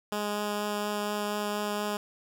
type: tone with vibrato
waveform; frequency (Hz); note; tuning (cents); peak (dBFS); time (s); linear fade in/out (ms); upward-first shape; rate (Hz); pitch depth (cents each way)
10% pulse; 207.7; G#3; 0; -21; 0.12-1.97; 2; triangle; 4.2; 9
effects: none